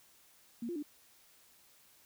sine tone with pitch steps, 234.6 / 346.7 / 295 Hz, A#3 / F4 / D4, +11 / -13 / +8 cents, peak -36 dBFS, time 0.62-0.827 s, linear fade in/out 5 ms, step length 69 ms, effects white hiss -64 dBFS RMS until 2.05 s

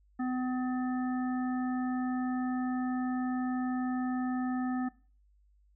harmonic tone, 253.4 Hz, B3, 45 cents sharp, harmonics 1 / 3 / 5 / 7, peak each -30 / -40 / -44 / -47 dBFS, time 0.19-4.89 s, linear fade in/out 10 ms, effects noise-tail reverb RT60 0.4 s tail -20 dB re dry + added 50 Hz sine -62 dBFS peak until 5.75 s

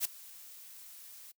blue noise with ADSR envelope, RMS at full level -29 dBFS, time 0-1.32 s, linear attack 49 ms, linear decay 9 ms, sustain -22 dB, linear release 11 ms, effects noise-tail reverb RT60 0.1 s tail -23 dB re dry

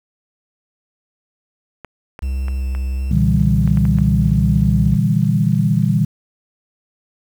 clicks, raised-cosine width 0.5 ms, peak -18 dBFS, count 8, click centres 1.847 / 2.191 / 2.483 / 2.75 / 3.676 / 3.773 / 3.853 / 3.986 s
triangle tone with vibrato, 65.41 Hz, C2, in tune, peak -16 dBFS, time 2.22-4.96 s, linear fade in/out 10 ms, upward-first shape square, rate 1.3 Hz, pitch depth 10 cents each way
sine chord, E half-diminished seventh, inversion second, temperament just, 118.67 / 148.33 / 164.81 / 197.78 Hz, Bb2 / D3 / E3 / G3, +31 / +18 / 0 / +16 cents, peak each -18 dBFS, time 3.11-6.05 s, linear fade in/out 5 ms
effects 7-bit

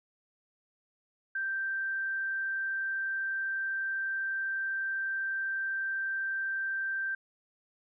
sine tone, 1568 Hz, G6, in tune, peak -30 dBFS, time 1.35-7.15 s, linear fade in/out 5 ms, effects none

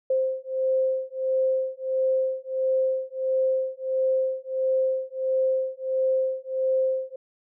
sine beating tone pair, 523 / 524.5 Hz, C5 / C5, -1 / +4 cents, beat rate 1.5 Hz, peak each -25 dBFS, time 0.1-7.16 s, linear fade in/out 5 ms, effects none

